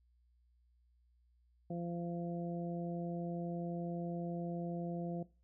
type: harmonic tone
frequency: 171.9 Hz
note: F3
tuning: 27 cents flat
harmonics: 1 / 2 / 3 / 4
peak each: -39 / -45 / -47 / -48 dBFS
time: 1.7-5.23 s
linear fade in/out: 5 ms
effects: noise-tail reverb RT60 0.3 s tail -18 dB re dry + added 60 Hz sine -68 dBFS peak until 5.43 s